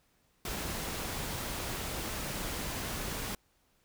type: noise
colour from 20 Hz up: pink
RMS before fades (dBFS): -37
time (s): 0.45-3.35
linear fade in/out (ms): 2
effects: pink hiss -71 dBFS RMS until 3.84 s